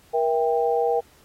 sine chord, E diminished, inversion second, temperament just, 474.7 / 659.3 / 791.1 Hz, Bb4 / E5 / G5, +31 / 0 / +16 cents, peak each -21 / -27 / -24 dBFS, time 0.13-1.01 s, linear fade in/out 20 ms, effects pink hiss -56 dBFS RMS until 1.24 s + AAC 48 kbps

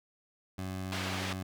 20% pulse tone, 93.9 Hz, F#2, 26 cents sharp, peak -31 dBFS, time 0.58-1.43 s, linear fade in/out 5 ms
white band-pass noise, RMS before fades -38 dBFS, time 0.92-1.33 s, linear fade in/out 2 ms, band 250 to 3200 Hz, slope 12 dB/octave
effects none

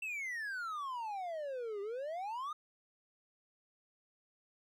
triangle exponential two-way sweep, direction down then up, 2701 to 392 to 1258 Hz, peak -36 dBFS, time 0.02-2.53 s, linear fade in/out 5 ms, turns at 1.81 s, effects none

